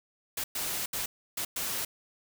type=noise bursts at uneven times; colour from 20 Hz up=white; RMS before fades=-33 dBFS; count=5; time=0.37-0.44 / 0.55-0.86 / 0.93-1.06 / 1.37-1.45 / 1.56-1.85 s; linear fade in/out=5 ms; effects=none